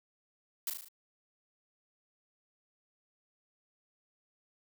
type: noise with echo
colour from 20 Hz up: blue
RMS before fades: -34 dBFS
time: 0.67-0.7 s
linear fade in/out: 2 ms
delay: 37 ms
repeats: 5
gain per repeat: -4 dB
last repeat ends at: 0.885 s
effects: none